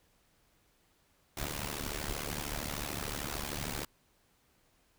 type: noise with amplitude modulation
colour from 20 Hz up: pink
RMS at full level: -34 dBFS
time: 1.37-3.85 s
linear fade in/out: 5 ms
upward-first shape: sine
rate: 73.2 Hz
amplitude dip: 90%
effects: pink hiss -70 dBFS RMS until 4.98 s